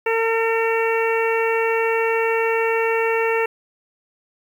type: harmonic tone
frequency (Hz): 453.3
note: A#4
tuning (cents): -48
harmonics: 1 / 2 / 3 / 4 / 5 / 6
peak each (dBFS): -19 / -25 / -29 / -27 / -28 / -28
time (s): 0.06-3.46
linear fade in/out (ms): 5
effects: 8-bit